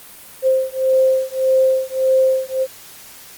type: beating tone pair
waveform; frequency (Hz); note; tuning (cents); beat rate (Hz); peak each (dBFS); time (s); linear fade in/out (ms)
sine; 523.3 / 525; C5 / C5; 0 / +6; 1.7; -16; 0.42-2.67; 50
effects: white hiss -40 dBFS RMS until 3.37 s + Opus 32 kbps